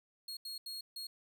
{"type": "tone bursts at uneven times", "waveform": "40% pulse", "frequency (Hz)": 4291, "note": "C8", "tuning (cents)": 43, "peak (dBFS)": -40, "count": 4, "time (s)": [[0.28, 0.37], [0.45, 0.58], [0.66, 0.81], [0.96, 1.07]], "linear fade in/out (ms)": 5, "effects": []}